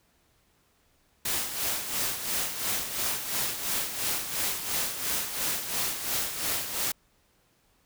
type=noise with tremolo; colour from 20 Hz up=white; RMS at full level=-28 dBFS; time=1.25-6.92 s; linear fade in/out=5 ms; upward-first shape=sine; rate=2.9 Hz; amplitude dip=60%; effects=pink hiss -67 dBFS RMS until 7.85 s